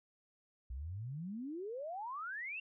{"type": "exponential sweep", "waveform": "sine", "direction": "up", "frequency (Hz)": [58.2, 2781], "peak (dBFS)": -40, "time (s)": [0.7, 2.6], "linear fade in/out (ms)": 5, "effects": []}